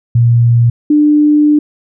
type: tone pair in turn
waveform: sine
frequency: 118.3 / 298.1 Hz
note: A#2 / D4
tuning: +26 / +26 cents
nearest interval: octave + major third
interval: 1600 cents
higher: second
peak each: -5 dBFS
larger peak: neither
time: 0.15-0.7 / 0.9-1.59 s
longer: second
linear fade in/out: 5 ms
effects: none